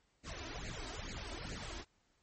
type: noise with flanger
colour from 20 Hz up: pink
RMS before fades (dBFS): -44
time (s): 0.23-1.85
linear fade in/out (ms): 50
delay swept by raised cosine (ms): 0.43 to 3.13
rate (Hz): 2.3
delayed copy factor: +0.9
effects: pink hiss -75 dBFS RMS until 2.22 s + MP3 32 kbps